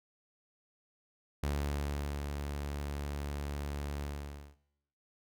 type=tone with ADSR envelope; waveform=sawtooth; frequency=71.9 Hz; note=D2; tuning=36 cents flat; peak=-27 dBFS; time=1.43-4.56 s; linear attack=4 ms; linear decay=770 ms; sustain=-5 dB; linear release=540 ms; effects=noise-tail reverb RT60 0.9 s tail -19 dB re dry